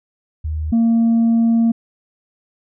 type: tone pair in turn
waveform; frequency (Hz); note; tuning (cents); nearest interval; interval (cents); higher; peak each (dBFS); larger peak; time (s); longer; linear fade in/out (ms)
sine; 77.6 / 229.7; D#2 / A#3; -4 / -25; octave + perfect fifth; 1879; second; -19 / -9; second; 0.44-0.72 / 0.72-1.72; second; 10
effects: tanh soft clip ceiling -10 dBFS